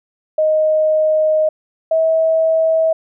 sine tone pair in turn, 622.3 / 645.1 Hz, D#5 / E5, 0 / -38 cents, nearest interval minor second, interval 62 cents, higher second, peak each -11 dBFS, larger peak neither, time 0.38-1.49 / 1.91-2.93 s, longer first, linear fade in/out 5 ms, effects none

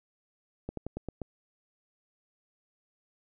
slowing click train, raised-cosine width 2 ms, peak -22 dBFS, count 6, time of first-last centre 0.69-1.217 s, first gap 83 ms, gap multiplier 1.12, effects none

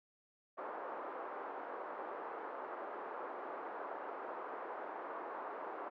white band-pass noise, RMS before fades -45 dBFS, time 0.57-5.9 s, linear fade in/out 20 ms, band 350 to 1200 Hz, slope 24 dB/octave, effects none

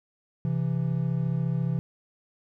triangle tone pair together, 132.4 / 166.81 Hz, C3 / E3, +21 / +21 cents, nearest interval major third, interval 400 cents, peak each -25 dBFS, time 0.45-1.79 s, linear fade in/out 0 ms, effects none

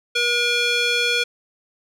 square tone with band-pass filter, 480 Hz, B4, 49 cents flat, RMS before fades -20 dBFS, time 0.15-1.24 s, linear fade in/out 10 ms, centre 3100 Hz, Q 1.7, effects none

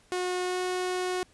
sawtooth tone with pitch glide, 362.8 to 365.3 Hz, F#4 to F#4, -34 to -22 cents, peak -24 dBFS, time 0.12-1.23 s, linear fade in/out 0 ms, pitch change +12 cents, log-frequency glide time 0.44-0.58 s, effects pink hiss -61 dBFS RMS until 1.33 s + resampled to 24000 Hz

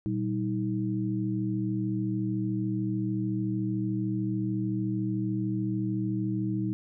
sine tone cluster, 118.7 / 192.3 / 316.5 Hz, A#2 / G3 / D#4, +32 / -33 / +30 cents, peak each -31 dBFS, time 0.06-6.73 s, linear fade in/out 0 ms, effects none

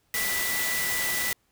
sine tone in noise, 1975.5 Hz, B6, in tune, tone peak -29 dBFS, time 0.14-1.33 s, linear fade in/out 2 ms, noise white, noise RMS -29 dBFS, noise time 0.14-1.33 s, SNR -3 dB, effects pink hiss -69 dBFS RMS until 1.51 s

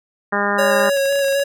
harmonic tone, 202.8 Hz, G#3, 41 cents flat, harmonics 1 / 2 / 3 / 4 / 5 / 6 / 7 / 8 / 9, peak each -25 / -25 / -25 / -25 / -25 / -25 / -25 / -25 / -25 dBFS, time 0.32-0.9 s, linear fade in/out 10 ms
square tone with vibrato, 554.4 Hz, C#5, in tune, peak -16 dBFS, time 0.58-1.44 s, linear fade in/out 10 ms, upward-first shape square, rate 3.9 Hz, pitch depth 16 cents each way
clicks, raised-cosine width 0.3 ms, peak -21 dBFS, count 11, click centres 0.797 / 0.856 / 0.972 / 1.056 / 1.125 / 1.157 / 1.192 / 1.245 / 1.283 / 1.325 / 1.396 s
effects none

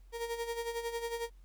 35% pulse tone with tremolo, 466.2 Hz, A#4, in tune, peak -31 dBFS, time 0.12-1.3 s, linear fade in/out 50 ms, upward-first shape sine, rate 11 Hz, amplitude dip 65%, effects added 45 Hz sine -53 dBFS peak until 1.44 s + pink hiss -73 dBFS RMS until 1.44 s

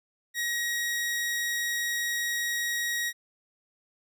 sawtooth tone, 1895 Hz, A#6, 28 cents sharp, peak -24 dBFS, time 0.34-3.13 s, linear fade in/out 50 ms, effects none

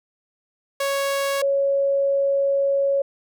sawtooth / sine tone pair in turn, 554.4 / 554.4 Hz, C#5 / C#5, 0 / 0 cents, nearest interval unison, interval 0 cents, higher neither, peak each -17 dBFS, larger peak neither, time 0.8-1.42 / 1.42-3.02 s, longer second, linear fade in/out 5 ms, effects none

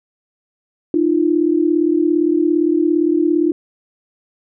sine tone pair together, 306.1 / 343.6 Hz, D#4 / F4, -28 / -28 cents, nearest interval major second, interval 200 cents, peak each -15 dBFS, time 0.94-3.52 s, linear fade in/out 2 ms, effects none

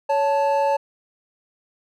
triangle tone pair together, 559.3 / 878 Hz, C#5 / A5, +15 / -4 cents, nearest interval minor sixth, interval 781 cents, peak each -18 dBFS, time 0.09-0.77 s, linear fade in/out 10 ms, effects none

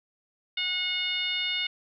sine tone with frequency modulation, 2888 Hz, F#7, 43 cents flat, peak -26 dBFS, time 0.57-1.67 s, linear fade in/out 5 ms, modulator 712 Hz, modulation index 1.3, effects none

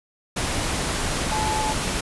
sine tone in noise, 863 Hz, A5, 34 cents flat, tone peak -24 dBFS, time 1.31-1.73 s, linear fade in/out 10 ms, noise pink, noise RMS -25 dBFS, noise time 0.36-2.01 s, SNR -2 dB, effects resampled to 24000 Hz

